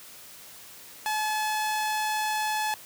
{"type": "tone", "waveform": "sawtooth", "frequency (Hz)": 858, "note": "A5", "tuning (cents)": -44, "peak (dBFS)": -22, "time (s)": [1.06, 2.74], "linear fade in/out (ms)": 0, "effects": ["white hiss -47 dBFS RMS until 2.85 s", "high-pass 60 Hz 12 dB/octave"]}